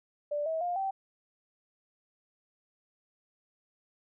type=tone with pitch steps; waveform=sine; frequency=587.3 / 644.2 / 706.5 / 774.9 Hz; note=D5 / E5 / F5 / G5; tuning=0 / -40 / +20 / -20 cents; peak=-29 dBFS; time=0.31-0.91 s; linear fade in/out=10 ms; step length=150 ms; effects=none